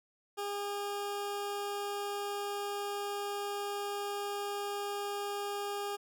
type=tone; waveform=20% pulse; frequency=406.2 Hz; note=G#4; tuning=38 cents flat; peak=-30 dBFS; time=0.37-5.97 s; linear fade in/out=20 ms; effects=none